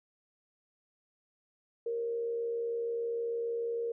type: tone with frequency modulation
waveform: sine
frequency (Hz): 466.2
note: A#4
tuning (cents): 0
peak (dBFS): -31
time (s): 1.86-3.92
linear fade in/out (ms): 5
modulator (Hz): 73.4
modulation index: 0.3
effects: none